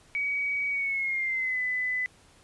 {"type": "tone with pitch glide", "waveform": "sine", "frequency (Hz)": [2264, 2005], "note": ["C#7", "B6"], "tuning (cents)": [36, 26], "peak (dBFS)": -26, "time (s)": [0.15, 2.06], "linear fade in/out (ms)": 0, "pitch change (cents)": -210, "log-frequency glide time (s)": [0.7, 1.6], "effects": ["pink hiss -58 dBFS RMS until 2.43 s", "resampled to 24000 Hz"]}